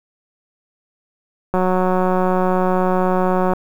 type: click train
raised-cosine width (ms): 1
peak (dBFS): -5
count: 368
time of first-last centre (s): 1.54-3.535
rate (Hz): 184
effects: 7-bit